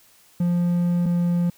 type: tone pair in turn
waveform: triangle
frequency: 174.61 / 173.98 Hz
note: F3 / F3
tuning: 0 / -6 cents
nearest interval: unison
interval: 6 cents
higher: first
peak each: -16 dBFS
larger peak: neither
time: 0.4-1.06 / 1.06-1.5 s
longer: first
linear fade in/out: 5 ms
effects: white hiss -55 dBFS RMS until 1.57 s